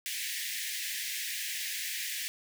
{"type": "high-pass noise", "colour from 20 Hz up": "pink", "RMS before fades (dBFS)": -36, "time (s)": [0.06, 2.28], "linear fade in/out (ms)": 0, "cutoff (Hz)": 1700, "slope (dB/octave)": 96, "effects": []}